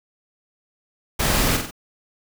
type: noise with echo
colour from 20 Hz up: pink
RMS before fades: -21 dBFS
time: 1.19-1.57 s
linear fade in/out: 10 ms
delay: 47 ms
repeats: 3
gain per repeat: -5 dB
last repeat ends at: 1.711 s
effects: none